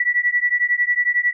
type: beating tone pair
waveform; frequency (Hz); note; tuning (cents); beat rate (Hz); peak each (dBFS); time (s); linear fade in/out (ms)
sine; 1946 / 1957; B6 / B6; -26 / -16; 11; -19; 0-1.33; 5
effects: none